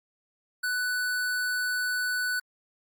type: tone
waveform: square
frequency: 1490 Hz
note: F#6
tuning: 12 cents sharp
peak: -27 dBFS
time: 0.63-2.4 s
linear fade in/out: 10 ms
effects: Opus 48 kbps